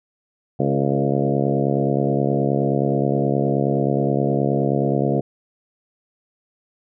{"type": "harmonic tone with a mistuned harmonic", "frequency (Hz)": 69.5, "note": "C#2", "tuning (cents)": 5, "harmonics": [2, 3, 4, 5, 6, 7, 8, 9, 10], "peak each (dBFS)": [-22, -24, -25, -26, -27, -27, -28, -29, -29], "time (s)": [0.59, 5.21], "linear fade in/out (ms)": 10, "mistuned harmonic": 6, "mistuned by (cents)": 15, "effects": []}